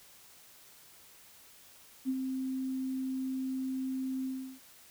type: tone with ADSR envelope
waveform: sine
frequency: 262 Hz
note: C4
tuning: 2 cents sharp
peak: -27 dBFS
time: 2.05-4.6 s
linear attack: 39 ms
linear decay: 51 ms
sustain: -5 dB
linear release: 350 ms
effects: white hiss -57 dBFS RMS until 4.9 s